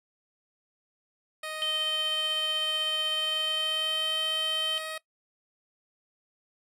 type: tone with pitch glide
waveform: 10% pulse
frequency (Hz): 623 to 631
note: D#5 to D#5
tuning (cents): +2 to +24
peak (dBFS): -26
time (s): 1.43-4.98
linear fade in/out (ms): 5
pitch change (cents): +22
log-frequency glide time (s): 3.11-4.23
type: tone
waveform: sine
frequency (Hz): 3099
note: G7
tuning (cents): -21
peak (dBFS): -26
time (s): 1.62-4.78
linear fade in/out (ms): 0
effects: noise-tail reverb RT60 0.1 s tail -19 dB re dry + resampled to 32000 Hz